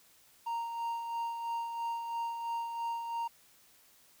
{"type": "tone with tremolo", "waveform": "triangle", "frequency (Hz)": 929, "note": "A#5", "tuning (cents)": -6, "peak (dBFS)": -30, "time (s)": [0.46, 3.28], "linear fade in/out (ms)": 10, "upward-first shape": "sine", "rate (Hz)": 3, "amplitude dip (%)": 45, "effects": ["white hiss -63 dBFS RMS until 4.2 s"]}